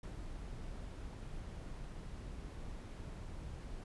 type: noise with ADSR envelope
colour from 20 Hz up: brown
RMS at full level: -44 dBFS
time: 0.03-3.84 s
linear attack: 4 ms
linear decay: 81 ms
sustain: -2 dB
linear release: 5 ms
effects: resampled to 24000 Hz